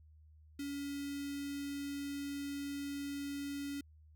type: tone with notch filter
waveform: square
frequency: 282.9 Hz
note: C#4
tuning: 35 cents sharp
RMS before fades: -41 dBFS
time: 0.59-3.81 s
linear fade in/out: 5 ms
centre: 830 Hz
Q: 0.6
effects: added 77 Hz sine -58 dBFS peak until 4.15 s